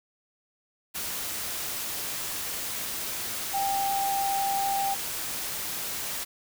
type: tone in noise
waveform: sine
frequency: 789 Hz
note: G5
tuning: 11 cents sharp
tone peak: -25 dBFS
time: 3.53-4.95 s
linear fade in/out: 20 ms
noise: white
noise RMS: -33 dBFS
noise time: 0.94-6.25 s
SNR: +5 dB
effects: none